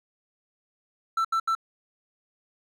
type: tone bursts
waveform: triangle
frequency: 1334 Hz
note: E6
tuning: 20 cents sharp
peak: -20 dBFS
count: 3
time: 1.17-1.551 s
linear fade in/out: 5 ms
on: 77 ms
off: 75 ms
effects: none